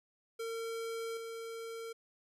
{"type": "tone with level steps", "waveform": "square", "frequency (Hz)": 455.8, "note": "A#4", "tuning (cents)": -39, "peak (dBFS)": [-38, -42], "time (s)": [0.39, 1.93], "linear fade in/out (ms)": 10, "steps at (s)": 1.17, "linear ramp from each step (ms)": 2, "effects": ["resampled to 32000 Hz", "13-bit"]}